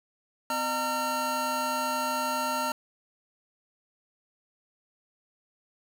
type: tone cluster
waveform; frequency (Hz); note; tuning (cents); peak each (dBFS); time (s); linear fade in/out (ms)
square; 254.8 / 608 / 917 / 1364; C4 / D#5 / A#5 / F6; -46 / -40 / -29 / -41; -38 / -35 / -31 / -33; 0.5-2.72; 2
effects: 10-bit